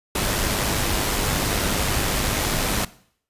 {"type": "noise with amplitude modulation", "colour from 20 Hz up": "pink", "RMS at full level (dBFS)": -21, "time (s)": [0.15, 2.85], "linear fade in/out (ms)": 5, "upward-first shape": "sine", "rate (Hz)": 101, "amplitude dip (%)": 35, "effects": ["noise-tail reverb RT60 0.6 s tail -19 dB re dry", "resampled to 32000 Hz"]}